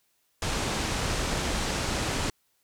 pink low-pass noise, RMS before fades -29 dBFS, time 0.42-2.3 s, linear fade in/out 2 ms, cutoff 8600 Hz, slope 24 dB/octave, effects white hiss -71 dBFS RMS until 2.63 s

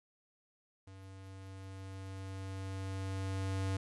square tone with level ramp, 96 Hz, G2, 36 cents flat, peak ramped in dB -51 to -33 dBFS, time 0.87-3.77 s, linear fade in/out 5 ms, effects resampled to 24000 Hz + 12-bit

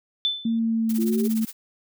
sine tone with exponential decay, 3520 Hz, A7, in tune, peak -17 dBFS, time 0.25-0.59 s, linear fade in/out 0 ms, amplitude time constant 73 ms
sine tone with pitch glide, 227.9 to 222.2 Hz, A#3 to A3, -39 to +17 cents, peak -20 dBFS, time 0.45-1.45 s, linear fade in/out 5 ms, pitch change -44 cents, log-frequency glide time 0.56-1.04 s
blue noise with tremolo, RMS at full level -33 dBFS, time 0.89-1.53 s, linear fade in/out 5 ms, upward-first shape triangle, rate 17 Hz, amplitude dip 95%
sine exponential sweep, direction up, 329.6 to 410 Hz, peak -26 dBFS, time 0.98-1.28 s, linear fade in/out 10 ms
effects none

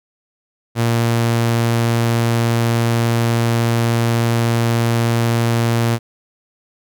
sawtooth tone, 116.54 Hz, A#2, in tune, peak -10 dBFS, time 0.75-5.99 s, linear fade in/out 50 ms, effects none

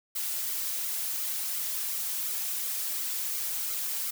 blue noise with flanger, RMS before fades -32 dBFS, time 0.15-4.11 s, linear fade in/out 10 ms, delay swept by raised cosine 1.1 to 4.4 ms, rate 2.8 Hz, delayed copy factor -0.6, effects none

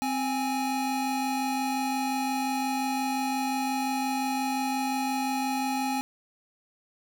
square tone pair together, 261.6 / 830.5 Hz, C4 / G#5, 0 / 0 cents, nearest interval octave + minor sixth, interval 2000 cents, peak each -30 / -30 dBFS, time 0.02-6.01 s, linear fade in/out 0 ms, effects none

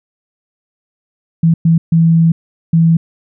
sine tone bursts at uneven times, 164.81 Hz, E3, in tune, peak -6 dBFS, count 4, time 1.43-1.54 / 1.65-1.78 / 1.92-2.32 / 2.73-2.97 s, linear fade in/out 5 ms, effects none

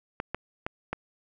clicks, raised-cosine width 0.5 ms, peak -15 dBFS, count 4, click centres 0.201 / 0.346 / 0.665 / 0.93 s, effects none

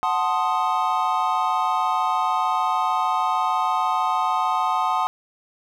triangle chord, F# diminished seventh, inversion none, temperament equal, 740 / 880 / 1046.5 / 1244.5 Hz, F#5 / A5 / C6 / Eb6, 0 / 0 / 0 / 0 cents, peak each -23 dBFS, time 0.03-5.07 s, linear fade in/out 0 ms, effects none

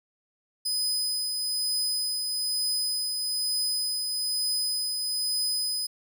sawtooth tone with tremolo, 5010 Hz, D#8, 11 cents sharp, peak -22 dBFS, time 0.65-5.87 s, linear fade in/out 10 ms, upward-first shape triangle, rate 1.1 Hz, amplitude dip 35%, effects none

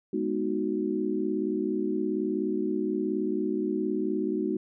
sine chord, G# minor seventh, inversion none, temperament equal with one note detuned, 209.7 / 246.9 / 311.1 / 370 Hz, G#3 / B3 / D#4 / F#4, +17 / 0 / 0 / 0 cents, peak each -32 / -34 / -30 / -30 dBFS, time 0.13-4.57 s, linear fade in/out 5 ms, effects none

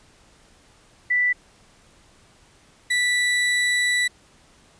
sine / 35% pulse tone pair in turn, 1975.5 / 1966.7 Hz, B6 / B6, 0 / -8 cents, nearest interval unison, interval 8 cents, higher first, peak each -17 dBFS, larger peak neither, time 1.1-1.33 / 2.9-4.08 s, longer second, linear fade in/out 10 ms, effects pink hiss -55 dBFS RMS until 4.79 s + resampled to 22050 Hz

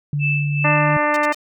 sine tone with pitch glide, 145.5 to 149.94 Hz, D3 to D3, -16 to +36 cents, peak -18 dBFS, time 0.13-0.97 s, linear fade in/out 2 ms, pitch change +52 cents, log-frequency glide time 0.6-0.71 s
sine tone with tremolo, 2637 Hz, E7, in tune, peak -18 dBFS, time 0.19-0.97 s, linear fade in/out 50 ms, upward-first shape sine, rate 2.5 Hz, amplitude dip 75%
harmonic tone, 297.5 Hz, D4, 22 cents sharp, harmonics 1 / 2 / 3 / 4 / 5 / 6 / 7 / 8 / 9, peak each -25 / -21 / -22 / -22 / -30 / -23 / -26 / -35 / -33 dBFS, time 0.64-1.33 s, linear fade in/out 10 ms
5% pulse tone bursts, 612 Hz, D#5, 29 cents flat, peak -19 dBFS, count 3, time 1.14-1.346 s, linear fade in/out 2 ms, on 24 ms, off 67 ms
effects none

